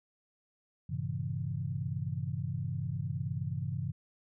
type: chord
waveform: sine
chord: G diminished seventh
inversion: none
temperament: equal with one note detuned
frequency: 98 / 116.54 / 135.9 / 164.81 Hz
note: G2 / Bb2 / Db3 / Fb3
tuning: 0 / 0 / -34 / 0 cents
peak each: -38 / -40 / -36 / -39 dBFS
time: 0.89-3.92 s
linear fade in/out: 10 ms
effects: none